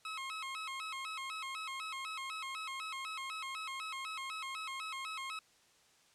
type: tone with vibrato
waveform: 20% pulse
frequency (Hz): 1174.7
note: D6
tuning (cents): 0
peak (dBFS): -35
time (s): 0.05-5.39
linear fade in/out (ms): 2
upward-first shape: square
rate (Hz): 4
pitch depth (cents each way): 160
effects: white hiss -67 dBFS RMS until 6.14 s + low-pass 8000 Hz 12 dB/octave